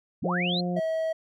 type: linear sweep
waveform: sine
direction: up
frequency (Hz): 71.6 to 4300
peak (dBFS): -27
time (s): 0.22-0.61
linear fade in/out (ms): 10
type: harmonic tone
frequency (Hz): 177.6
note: F3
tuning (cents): +29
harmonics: 1 / 2 / 3 / 4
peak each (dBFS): -27 / -35 / -35 / -36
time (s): 0.24-0.8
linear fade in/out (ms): 10
type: tone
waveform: triangle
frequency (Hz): 644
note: E5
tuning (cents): -41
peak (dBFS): -23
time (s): 0.76-1.13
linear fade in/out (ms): 10
effects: none